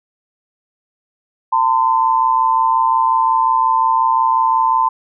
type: tone pair together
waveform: sine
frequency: 900.4 / 1026 Hz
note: A5 / C6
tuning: +40 / -34 cents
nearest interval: major second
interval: 226 cents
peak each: -14 dBFS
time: 1.52-4.89 s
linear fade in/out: 10 ms
effects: none